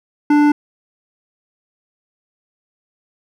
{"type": "tone with hard clipping", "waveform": "sine", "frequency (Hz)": 294.6, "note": "D4", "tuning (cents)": 6, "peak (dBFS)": -11, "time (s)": [0.3, 0.52], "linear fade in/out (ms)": 5, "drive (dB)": 12, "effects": []}